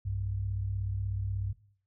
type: tone pair together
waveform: sine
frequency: 62.11 / 98.6 Hz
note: B1 / G2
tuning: +10 / +11 cents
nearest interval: minor sixth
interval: 801 cents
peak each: -37 / -31 dBFS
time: 0.05-1.53 s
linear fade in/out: 10 ms
effects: noise-tail reverb RT60 0.5 s tail -17 dB re dry